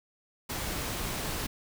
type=noise; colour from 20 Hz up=pink; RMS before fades=-34 dBFS; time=0.49-1.47 s; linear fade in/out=10 ms; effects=none